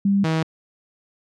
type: tone pair in turn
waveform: sine / sawtooth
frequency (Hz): 198.6 / 160.26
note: G3 / E3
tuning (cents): +23 / -49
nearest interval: major third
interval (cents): 372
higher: first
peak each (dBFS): -15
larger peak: neither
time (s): 0.05-0.24 / 0.24-0.43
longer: neither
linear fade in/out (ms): 5
effects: low-pass 5000 Hz 12 dB/octave